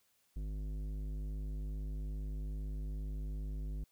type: tone with tanh clipping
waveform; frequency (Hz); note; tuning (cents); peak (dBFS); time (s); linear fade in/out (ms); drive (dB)
sine; 51.2; G#1; -24; -39; 0.36-3.84; 5; 13
effects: white hiss -74 dBFS RMS until 3.91 s